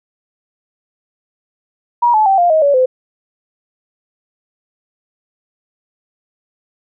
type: tone with pitch steps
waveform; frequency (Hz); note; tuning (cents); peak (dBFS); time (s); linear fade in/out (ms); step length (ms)
sine; 956 / 861.6 / 776.5 / 699.8 / 630.7 / 568.4 / 512.3; A#5 / A5 / G5 / F5 / D#5 / C#5 / C5; +43 / -37 / -17 / +3 / +23 / +43 / -37; -8; 2.02-2.86; 10; 120
effects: none